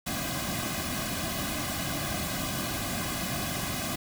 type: noise with comb filter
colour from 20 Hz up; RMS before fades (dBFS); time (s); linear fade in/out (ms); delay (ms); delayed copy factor
pink; -32; 0.06-3.96; 10; 2.2; -1
effects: none